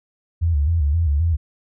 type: tone with vibrato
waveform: sine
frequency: 77.78 Hz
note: D#2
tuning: in tune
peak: -15 dBFS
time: 0.41-1.37 s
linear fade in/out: 20 ms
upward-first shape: square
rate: 3.8 Hz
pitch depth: 130 cents each way
effects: none